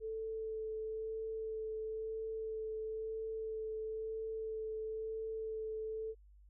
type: tone with vibrato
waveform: sine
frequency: 440 Hz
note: A4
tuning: in tune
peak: -38 dBFS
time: 0-6.15 s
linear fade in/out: 50 ms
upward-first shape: sine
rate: 1 Hz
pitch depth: 10 cents each way
effects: added 50 Hz sine -58 dBFS peak until 6.49 s